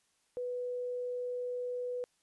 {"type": "tone", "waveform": "sine", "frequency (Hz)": 493.9, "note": "B4", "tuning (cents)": 0, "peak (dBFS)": -34, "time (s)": [0.37, 2.04], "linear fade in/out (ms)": 0, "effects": ["white hiss -74 dBFS RMS until 2.22 s", "resampled to 24000 Hz"]}